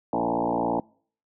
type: tone with frequency modulation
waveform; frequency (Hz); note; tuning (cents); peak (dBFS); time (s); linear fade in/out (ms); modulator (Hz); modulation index
sine; 563; C#5; +27; -22; 0.13-0.8; 2; 57.8; 6.2
effects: noise-tail reverb RT60 0.5 s tail -25 dB re dry